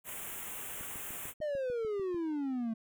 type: band-stop noise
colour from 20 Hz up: white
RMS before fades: -42 dBFS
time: 0.04-1.34 s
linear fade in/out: 50 ms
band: 3200 to 6900 Hz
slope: 48 dB/octave
type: click train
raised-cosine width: 3 ms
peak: -36 dBFS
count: 10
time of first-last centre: 0.81-2.145 s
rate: 6.74 Hz
type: exponential sweep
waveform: triangle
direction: down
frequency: 622.3 to 219.3 Hz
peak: -30 dBFS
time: 1.41-2.74 s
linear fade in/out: 10 ms
effects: none